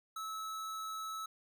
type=tone; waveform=square; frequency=1301 Hz; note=E6; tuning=23 cents flat; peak=-40 dBFS; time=0.16-1.26 s; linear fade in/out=5 ms; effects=none